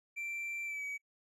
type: tone with pitch glide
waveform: triangle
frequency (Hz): 2349 to 2272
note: D7 to C#7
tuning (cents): 0 to +42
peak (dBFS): -36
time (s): 0.16-0.98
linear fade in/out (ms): 20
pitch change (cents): -58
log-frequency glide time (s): 0.65-0.84
effects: noise-tail reverb RT60 0.1 s tail -24 dB re dry + resampled to 32000 Hz